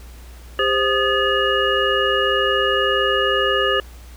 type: tone cluster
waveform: sine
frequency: 401.1 / 523 / 1235 / 1718 / 2872 Hz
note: G4 / C5 / D#6 / A6 / F7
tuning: +40 / -1 / -13 / -42 / +48 cents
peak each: -22 dBFS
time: 0.59-3.8 s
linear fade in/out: 2 ms
effects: added 60 Hz sine -37 dBFS peak until 4.16 s + pink hiss -47 dBFS RMS until 4.16 s